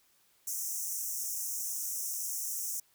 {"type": "high-pass noise", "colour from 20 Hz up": "pink", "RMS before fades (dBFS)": -36, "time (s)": [0.47, 2.8], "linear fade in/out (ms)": 5, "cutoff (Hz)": 5600, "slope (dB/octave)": 96, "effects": ["white hiss -68 dBFS RMS until 2.94 s"]}